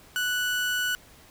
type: tone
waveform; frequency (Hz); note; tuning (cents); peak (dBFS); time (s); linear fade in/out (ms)
30% pulse; 1480; F#6; 0; -22; 0.16-0.95; 0
effects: pink hiss -53 dBFS RMS until 1.3 s